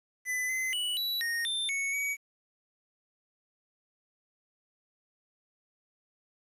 square tone with pitch steps, 2005 / 2047 / 2950 / 3934 / 1857 / 3571 / 2214 / 2262 Hz, B6 / C7 / F#7 / B7 / A#6 / A7 / C#7 / C#7, +26 / -38 / -6 / -7 / -7 / +25 / -3 / +34 cents, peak -30 dBFS, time 0.25-2.17 s, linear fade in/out 50 ms, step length 240 ms, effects resampled to 32000 Hz + 10-bit

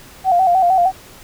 sine tone with vibrato, 728 Hz, F#5, 28 cents flat, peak -10 dBFS, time 0.24-0.92 s, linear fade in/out 50 ms, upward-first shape square, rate 6.5 Hz, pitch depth 70 cents each way, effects pink hiss -41 dBFS RMS until 1.23 s

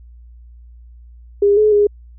sine tone with pitch steps, 405.4 / 426.1 / 412.4 Hz, G#4 / G#4 / G#4, -42 / +44 / -12 cents, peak -9 dBFS, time 1.42-1.87 s, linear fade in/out 5 ms, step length 150 ms, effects added 59 Hz sine -38 dBFS peak until 2.18 s

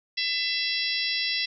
harmonic tone with a mistuned harmonic, 669 Hz, E5, 25 cents sharp, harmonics 3 / 4 / 5 / 6 / 7 / 8, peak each -32 / -32 / -32 / -32 / -32 / -32 dBFS, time 0.17-1.46 s, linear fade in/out 10 ms, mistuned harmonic 7, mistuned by +25 cents, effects none

